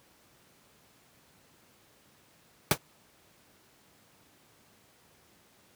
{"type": "noise with exponential decay", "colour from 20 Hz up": "pink", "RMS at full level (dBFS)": -17, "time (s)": [2.71, 2.78], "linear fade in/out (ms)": 2, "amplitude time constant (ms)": 15, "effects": ["pink hiss -62 dBFS RMS until 5.75 s", "high-pass 100 Hz 12 dB/octave"]}